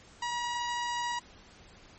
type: tone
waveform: sawtooth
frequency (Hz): 960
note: B5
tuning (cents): -49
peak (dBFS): -27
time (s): 0.22-1.19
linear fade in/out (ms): 5
effects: pink hiss -55 dBFS RMS until 1.98 s + MP3 32 kbps